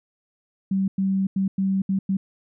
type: tone bursts at uneven times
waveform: sine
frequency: 192.8 Hz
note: G3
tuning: 28 cents flat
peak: -19 dBFS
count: 6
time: 0.71-0.88 / 0.98-1.27 / 1.36-1.48 / 1.58-1.82 / 1.89-1.99 / 2.09-2.17 s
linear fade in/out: 5 ms
effects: none